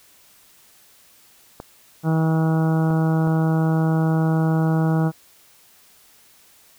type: clicks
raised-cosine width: 1 ms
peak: -19 dBFS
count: 3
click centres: 1.601 / 2.906 / 3.273 s
type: harmonic tone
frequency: 160.4 Hz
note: E3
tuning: 47 cents flat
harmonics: 1 / 2 / 3 / 4 / 5 / 6 / 7 / 8 / 9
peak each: -17 / -25 / -30 / -32 / -31 / -38 / -38 / -38 / -37 dBFS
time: 2.03-5.12 s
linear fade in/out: 50 ms
effects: white hiss -53 dBFS RMS until 6.78 s